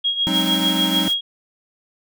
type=tone with tremolo; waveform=sine; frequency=3282 Hz; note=G#7; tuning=21 cents flat; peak=-15 dBFS; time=0.04-1.21 s; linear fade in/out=10 ms; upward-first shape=triangle; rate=6.7 Hz; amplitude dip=75%
type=chord; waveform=square; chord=Ab dominant seventh; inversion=third; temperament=equal with one note detuned; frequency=185 / 207.7 / 265.1 / 311.1 Hz; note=Gb3 / Ab3 / C4 / Eb4; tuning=0 / 0 / +23 / 0 cents; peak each=-25 / -29 / -27 / -25 dBFS; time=0.27-1.08 s; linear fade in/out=0 ms
type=noise; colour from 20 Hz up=white; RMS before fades=-33 dBFS; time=0.31-1.15 s; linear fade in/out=50 ms
effects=none